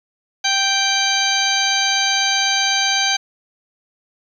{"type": "harmonic tone", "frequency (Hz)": 784, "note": "G5", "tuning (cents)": 0, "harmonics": [1, 2, 3, 4, 5, 6, 8], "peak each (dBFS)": [-23, -23, -23, -23, -23, -23, -23], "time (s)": [0.44, 3.17], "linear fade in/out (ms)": 10, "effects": ["8-bit"]}